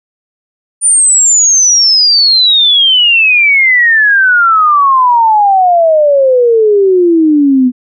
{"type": "exponential sweep", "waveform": "sine", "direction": "down", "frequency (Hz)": [9360, 245.3], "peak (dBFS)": -4, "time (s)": [0.81, 7.72], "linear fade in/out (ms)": 50, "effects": []}